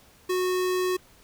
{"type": "tone", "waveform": "square", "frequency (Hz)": 366.8, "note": "F#4", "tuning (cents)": -15, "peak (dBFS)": -24, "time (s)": [0.29, 0.97], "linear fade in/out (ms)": 10, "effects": ["pink hiss -56 dBFS RMS until 1.23 s"]}